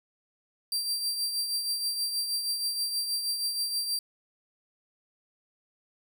sawtooth tone with tremolo, 4710 Hz, D8, 4 cents sharp, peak -23 dBFS, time 0.72-3.99 s, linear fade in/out 2 ms, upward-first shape triangle, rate 6.3 Hz, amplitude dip 55%, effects none

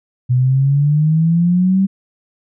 sine exponential sweep, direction up, 123.47 to 196 Hz, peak -10 dBFS, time 0.29-1.87 s, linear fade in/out 20 ms, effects none

